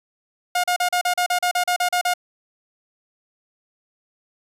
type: tone bursts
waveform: sawtooth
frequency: 715 Hz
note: F5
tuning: 41 cents sharp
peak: -14 dBFS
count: 13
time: 0.55-2.138 s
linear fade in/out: 5 ms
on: 88 ms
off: 37 ms
effects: resampled to 32000 Hz